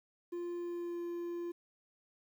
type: tone with pitch glide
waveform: triangle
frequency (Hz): 348.2 to 345.2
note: F4 to F4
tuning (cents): -5 to -20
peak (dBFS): -35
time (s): 0.32-1.52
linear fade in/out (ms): 10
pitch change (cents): -15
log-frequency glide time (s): 0.56-0.99
effects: 11-bit